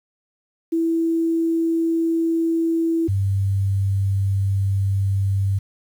sine tone pair in turn, 329.6 / 97.99 Hz, E4 / G2, 0 / 0 cents, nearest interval octave + major sixth, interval 2100 cents, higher first, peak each -17 dBFS, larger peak neither, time 0.72-3.08 / 3.08-5.59 s, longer second, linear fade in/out 10 ms, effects 8-bit

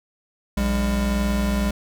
square tone pair together, 59.91 / 201.5 Hz, A#1 / G3, +48 / +48 cents, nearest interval octave + major sixth, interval 2100 cents, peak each -23 dBFS, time 0.57-1.71 s, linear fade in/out 5 ms, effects none

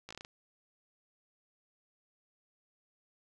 slowing click train, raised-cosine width 0.2 ms, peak -28 dBFS, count 7, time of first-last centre 0.09-0.249 s, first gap 16 ms, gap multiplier 1.2, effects none

